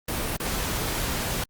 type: noise with dropouts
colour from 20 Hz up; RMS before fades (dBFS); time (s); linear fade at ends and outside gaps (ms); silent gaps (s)
pink; -28; 0.08-1.44; 5; 0.368-0.399
effects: Opus 32 kbps